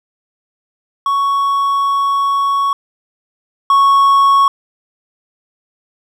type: tone pair in turn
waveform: triangle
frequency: 1113 / 1106.8 Hz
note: C#6 / C#6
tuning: +7 / -3 cents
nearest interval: unison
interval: 10 cents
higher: first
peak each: -10 / -5 dBFS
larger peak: second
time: 1.06-2.73 / 3.7-4.48 s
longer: first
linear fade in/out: 2 ms
effects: none